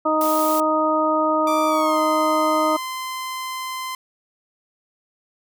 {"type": "harmonic tone", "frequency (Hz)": 311.1, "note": "D#4", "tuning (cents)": 0, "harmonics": [1, 2, 3, 4], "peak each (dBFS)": [-23, -21, -24, -21], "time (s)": [0.05, 2.77], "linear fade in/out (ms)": 10}
{"type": "noise", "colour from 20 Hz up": "blue", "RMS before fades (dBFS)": -29, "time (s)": [0.21, 0.6], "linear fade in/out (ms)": 0}
{"type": "tone with pitch glide", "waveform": "sawtooth", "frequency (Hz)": [1174.7, 1034.5], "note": ["D6", "C6"], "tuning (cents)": [0, -20], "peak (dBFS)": -23, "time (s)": [1.47, 3.95], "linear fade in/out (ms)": 2, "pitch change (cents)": -220, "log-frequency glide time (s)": [1.67, 2]}
{"effects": []}